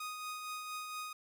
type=tone with tremolo; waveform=sawtooth; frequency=1244.5 Hz; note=D#6; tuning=in tune; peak=-35 dBFS; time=0-1.13 s; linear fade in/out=5 ms; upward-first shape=triangle; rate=4.3 Hz; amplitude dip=40%; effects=none